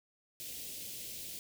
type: band-stop noise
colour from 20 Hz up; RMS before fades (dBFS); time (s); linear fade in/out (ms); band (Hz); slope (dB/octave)
white; -44; 0.4-1.39; 0; 540 to 2500; 24
effects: none